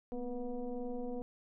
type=tone with frequency modulation; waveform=sine; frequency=250.1 Hz; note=B3; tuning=22 cents sharp; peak=-36 dBFS; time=0.12-1.22 s; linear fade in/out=0 ms; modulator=239 Hz; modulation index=1.4; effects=none